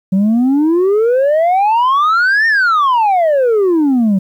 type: exponential two-way sweep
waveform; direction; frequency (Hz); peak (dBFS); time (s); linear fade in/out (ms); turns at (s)
sine; up then down; 185 to 1845 to 185; -6; 0.12-4.19; 10; 2.47
effects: tanh soft clip ceiling -8 dBFS + 8-bit